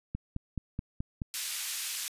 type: click train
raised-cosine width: 5 ms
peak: -21 dBFS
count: 6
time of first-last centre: 0.15-1.218 s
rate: 4.68 Hz
type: band-pass noise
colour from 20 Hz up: white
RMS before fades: -36 dBFS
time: 1.34-2.08 s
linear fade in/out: 0 ms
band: 2000 to 11000 Hz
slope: 12 dB/octave
effects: resampled to 32000 Hz